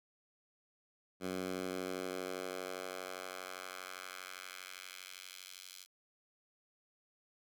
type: tone with high-pass filter sweep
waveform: 10% pulse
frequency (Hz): 92.5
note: F#2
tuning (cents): 0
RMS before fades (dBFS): -44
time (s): 1.2-5.87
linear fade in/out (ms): 50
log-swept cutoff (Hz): 190 to 4100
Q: 1
effects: none